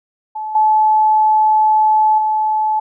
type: tone with level steps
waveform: sine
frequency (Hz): 863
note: A5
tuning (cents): -34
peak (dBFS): -21 / -9 / -13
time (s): 0.35-2.8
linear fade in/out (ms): 10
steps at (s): 0.55 / 2.18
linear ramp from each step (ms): 5
effects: none